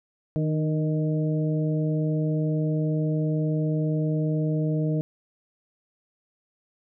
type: harmonic tone with a mistuned harmonic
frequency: 155.56 Hz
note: D#3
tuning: in tune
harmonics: 1 / 2 / 3 / 4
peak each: -23 / -29 / -33 / -35 dBFS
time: 0.36-5.01 s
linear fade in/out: 0 ms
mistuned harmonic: 2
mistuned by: -30 cents
effects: none